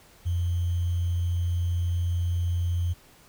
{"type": "tone with sample-and-hold", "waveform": "sine", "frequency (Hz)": 87.2, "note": "F2", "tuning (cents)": -2, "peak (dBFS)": -23, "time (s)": [0.25, 2.94], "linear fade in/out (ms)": 20, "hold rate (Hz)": 3150, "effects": ["pink hiss -55 dBFS RMS until 3.28 s"]}